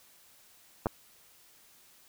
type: clicks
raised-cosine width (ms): 1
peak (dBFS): -15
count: 2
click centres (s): 0.859 / 0.868
effects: white hiss -60 dBFS RMS until 2.08 s